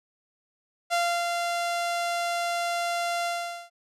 sawtooth tone with ADSR envelope, 691 Hz, F5, 19 cents flat, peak -18 dBFS, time 0.9-3.7 s, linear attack 33 ms, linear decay 310 ms, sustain -4 dB, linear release 440 ms, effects low-pass 10000 Hz 12 dB/octave

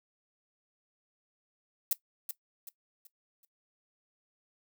violet noise with echo, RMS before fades -27 dBFS, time 1.91-1.93 s, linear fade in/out 2 ms, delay 380 ms, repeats 4, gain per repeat -9 dB, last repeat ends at 3.45 s, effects noise-tail reverb RT60 0.1 s tail -17 dB re dry

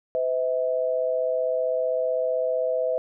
sine tone pair together, 508 / 643.6 Hz, B4 / E5, +49 / -42 cents, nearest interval major third, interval 409 cents, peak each -24 / -25 dBFS, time 0.15-2.98 s, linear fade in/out 0 ms, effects none

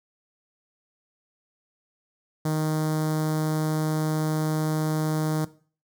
sawtooth tone with notch filter, 155.56 Hz, D#3, in tune, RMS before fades -25 dBFS, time 2.45-5.45 s, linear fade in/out 5 ms, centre 2600 Hz, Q 0.66, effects noise-tail reverb RT60 0.4 s tail -17 dB re dry

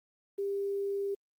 sine tone with quantisation, 398.3 Hz, G4, 28 cents sharp, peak -30 dBFS, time 0.38-1.15 s, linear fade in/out 10 ms, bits 10, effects Opus 32 kbps

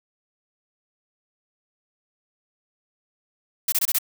blue noise bursts, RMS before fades -21 dBFS, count 5, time 3.68-3.986 s, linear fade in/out 5 ms, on 42 ms, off 24 ms, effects none

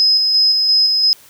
sine tone with tremolo, 5080 Hz, D#8, 35 cents sharp, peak -9 dBFS, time 0-1.13 s, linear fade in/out 0 ms, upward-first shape square, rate 2.9 Hz, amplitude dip 30%, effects white hiss -45 dBFS RMS until 1.29 s

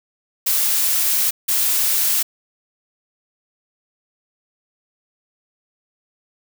blue noise bursts at uneven times, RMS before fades -18 dBFS, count 2, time 0.46-1.31 / 1.48-2.23 s, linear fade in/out 10 ms, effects none

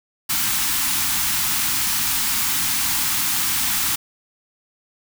white band-stop noise, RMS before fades -21 dBFS, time 0.29-3.96 s, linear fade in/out 10 ms, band 320 to 790 Hz, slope 48 dB/octave, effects none

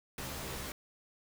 pink noise with comb filter, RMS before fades -41 dBFS, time 0.18-0.72 s, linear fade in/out 2 ms, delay 15 ms, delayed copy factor +0.85, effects none

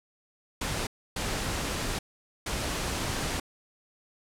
pink noise bursts at uneven times, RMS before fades -31 dBFS, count 3, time 0.61-0.87 / 1.16-1.99 / 2.46-3.4 s, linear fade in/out 5 ms, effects low-pass 10000 Hz 12 dB/octave

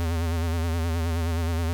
square tone with vibrato, 83 Hz, E2, 12 cents sharp, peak -24 dBFS, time 0-1.73 s, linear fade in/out 0 ms, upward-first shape sine, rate 9.5 Hz, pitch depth 63 cents each way, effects none

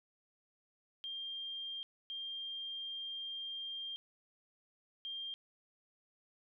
sine tone bursts at uneven times, 3195 Hz, G7, 32 cents sharp, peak -40 dBFS, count 3, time 1.04-1.83 / 2.1-3.96 / 5.05-5.34 s, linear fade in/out 0 ms, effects none

